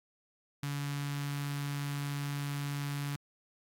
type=tone with notch filter; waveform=sawtooth; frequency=142.9 Hz; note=D3; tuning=47 cents flat; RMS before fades=-36 dBFS; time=0.63-3.16 s; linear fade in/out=2 ms; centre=510 Hz; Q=0.55; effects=AAC 64 kbps